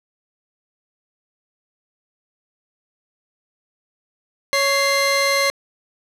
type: tone pair together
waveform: 25% pulse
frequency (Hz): 555 / 2093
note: C#5 / C7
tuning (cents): +2 / 0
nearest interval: octave + major seventh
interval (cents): 2298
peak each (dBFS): -15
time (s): 4.53-5.5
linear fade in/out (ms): 0
effects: low-pass 11000 Hz 12 dB/octave